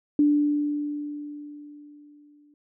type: tone with exponential decay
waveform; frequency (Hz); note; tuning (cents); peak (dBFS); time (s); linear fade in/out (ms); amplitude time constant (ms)
sine; 293.7; D4; 0; -15; 0.19-2.54; 2; 510
effects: none